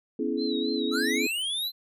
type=chord; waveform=sine; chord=C# minor seventh; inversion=third; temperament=equal with one note detuned; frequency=246.9 / 277.2 / 329.6 / 424.5 Hz; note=B3 / C#4 / E4 / G#4; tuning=0 / 0 / 0 / +38 cents; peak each=-31 dBFS; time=0.19-1.27 s; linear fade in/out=5 ms
type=tone with vibrato; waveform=sine; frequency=3951 Hz; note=B7; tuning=in tune; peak=-33 dBFS; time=0.37-1.32 s; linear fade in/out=50 ms; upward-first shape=sine; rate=3.6 Hz; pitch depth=80 cents each way
type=linear sweep; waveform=square; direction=up; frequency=1244.5 to 4123 Hz; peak=-28 dBFS; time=0.91-1.72 s; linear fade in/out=50 ms
effects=resampled to 32000 Hz